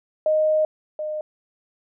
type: tone pair in turn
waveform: sine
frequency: 620 / 612.2 Hz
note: D#5 / D#5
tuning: -6 / -28 cents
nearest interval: unison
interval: 22 cents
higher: first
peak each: -16 / -25 dBFS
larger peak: first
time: 0.26-0.65 / 0.99-1.21 s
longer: first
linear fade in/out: 2 ms
effects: none